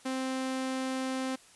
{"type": "tone", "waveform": "sawtooth", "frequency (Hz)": 261.6, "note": "C4", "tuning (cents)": 0, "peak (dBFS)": -27, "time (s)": [0.05, 1.36], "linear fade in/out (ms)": 10, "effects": ["white hiss -57 dBFS RMS until 1.55 s", "resampled to 24000 Hz"]}